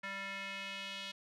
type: tone with band-pass filter sweep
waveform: square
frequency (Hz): 196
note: G3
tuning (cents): 0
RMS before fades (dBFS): -43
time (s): 0.03-1.12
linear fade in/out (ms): 10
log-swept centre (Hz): 1900 to 3300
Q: 2.5
effects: none